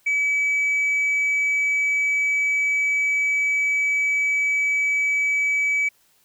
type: tone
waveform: sine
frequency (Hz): 2288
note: D7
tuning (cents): -46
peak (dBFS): -16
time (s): 0.06-5.89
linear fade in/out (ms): 10
effects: tanh soft clip ceiling -17 dBFS + white hiss -61 dBFS RMS until 6.24 s